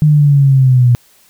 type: linear sweep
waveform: sine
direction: down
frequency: 153.5 to 120 Hz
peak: -5 dBFS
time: 0.02-0.95 s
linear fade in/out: 0 ms
effects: white hiss -49 dBFS RMS until 1.29 s